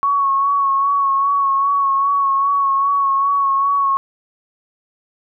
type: tone with vibrato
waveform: sine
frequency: 1108.7 Hz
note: C#6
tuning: in tune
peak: -13 dBFS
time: 0.03-3.97 s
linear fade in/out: 0 ms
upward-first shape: sine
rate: 2.5 Hz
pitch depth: 29 cents each way
effects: none